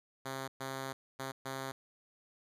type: tone bursts at uneven times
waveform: 5% pulse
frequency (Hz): 133.7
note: C3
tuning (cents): +38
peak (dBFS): -27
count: 4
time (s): 0.25-0.48 / 0.6-0.93 / 1.19-1.32 / 1.45-1.72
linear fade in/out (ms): 10
effects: resampled to 32000 Hz